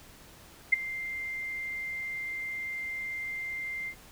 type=tone with ADSR envelope; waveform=sine; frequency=2094 Hz; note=C7; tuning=1 cent sharp; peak=-15 dBFS; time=0.72-3.95 s; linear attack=12 ms; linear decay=14 ms; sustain=-18 dB; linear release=72 ms; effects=pink hiss -53 dBFS RMS until 4.11 s